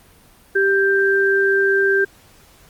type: tone pair together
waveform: sine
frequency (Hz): 392 / 1576.2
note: G4 / G6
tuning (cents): 0 / +9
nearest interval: 2 octaves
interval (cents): 2409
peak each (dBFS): -16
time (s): 0.55-2.05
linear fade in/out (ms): 10
effects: pink hiss -50 dBFS RMS until 2.69 s + Opus 32 kbps